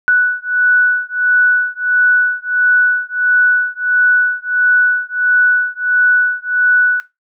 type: beating tone pair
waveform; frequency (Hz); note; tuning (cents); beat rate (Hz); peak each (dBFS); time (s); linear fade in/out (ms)
sine; 1480 / 1481.5; F#6 / F#6; 0 / +2; 1.5; -13; 0.08-7; 0
effects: noise-tail reverb RT60 0.2 s tail -17 dB re dry